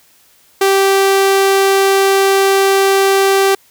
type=tone; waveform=sawtooth; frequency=390 Hz; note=G4; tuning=9 cents flat; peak=-5 dBFS; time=0.61-3.55 s; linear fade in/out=5 ms; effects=white hiss -50 dBFS RMS until 3.7 s